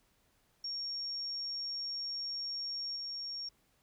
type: tone with level steps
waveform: sine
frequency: 5540 Hz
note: F8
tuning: 15 cents flat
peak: -36 / -38 dBFS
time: 0.64-3.49 s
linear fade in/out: 5 ms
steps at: 2.96 s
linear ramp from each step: 5 ms
effects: pink hiss -72 dBFS RMS until 3.82 s